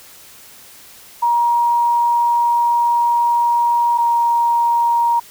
sine tone pair in turn, 947 / 940.5 Hz, A#5 / A#5, +27 / +15 cents, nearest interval unison, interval 12 cents, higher first, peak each -12 dBFS, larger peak neither, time 1.22-3.98 / 3.98-5.2 s, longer first, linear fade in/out 10 ms, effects white hiss -42 dBFS RMS until 5.3 s

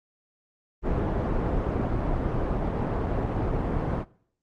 pink low-pass noise, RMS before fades -26 dBFS, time 0.82-4.05 s, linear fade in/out 50 ms, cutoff 810 Hz, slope 12 dB/octave, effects noise-tail reverb RT60 0.6 s tail -22 dB re dry + Opus 24 kbps

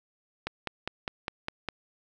click train, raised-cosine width 0.3 ms, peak -15 dBFS, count 7, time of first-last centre 0.47-1.687 s, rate 4.93 Hz, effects none

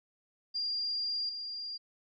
sine tone with level steps, 4792 Hz, D8, 34 cents sharp, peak -31 / -37 dBFS, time 0.54-1.78 s, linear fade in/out 20 ms, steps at 1.29 s, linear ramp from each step 2 ms, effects none

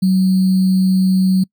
sine tone with sample-and-hold, 187.5 Hz, F#3, 23 cents sharp, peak -10 dBFS, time 0.02-1.44 s, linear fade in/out 10 ms, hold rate 4410 Hz, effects noise-tail reverb RT60 0.1 s tail -26 dB re dry

